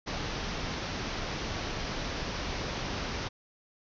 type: low-pass noise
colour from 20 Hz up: pink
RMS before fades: -35 dBFS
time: 0.06-3.29 s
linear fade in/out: 20 ms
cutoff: 6100 Hz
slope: 96 dB/octave
effects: none